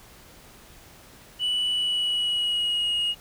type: tone with pitch glide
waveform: sine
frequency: 2960 to 2874 Hz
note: F#7 to F7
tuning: 0 to +49 cents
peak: -20 dBFS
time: 1.39-3.15 s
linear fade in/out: 50 ms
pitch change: -51 cents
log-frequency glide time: 1.71-2.98 s
effects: tanh soft clip ceiling -21 dBFS + pink hiss -50 dBFS RMS until 3.2 s